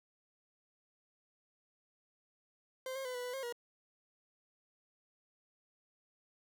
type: tone with pitch steps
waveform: 40% pulse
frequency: 520 / 536 / 504 / 492.6 / 495.8 / 536 / 478 Hz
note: C5 / C5 / B4 / B4 / B4 / C5 / A#4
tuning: -11 / +42 / +35 / -5 / +7 / +42 / +43 cents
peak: -38 dBFS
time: 2.86-3.525 s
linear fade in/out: 2 ms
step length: 95 ms
effects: none